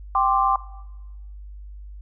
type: chord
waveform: sine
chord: G suspended fourth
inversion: none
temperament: equal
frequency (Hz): 784 / 1046.5 / 1174.7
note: G5 / C6 / D6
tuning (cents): 0 / 0 / 0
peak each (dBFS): -21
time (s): 0.15-0.56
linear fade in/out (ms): 2
effects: noise-tail reverb RT60 1.0 s tail -18 dB re dry + added 50 Hz sine -36 dBFS peak until 2.01 s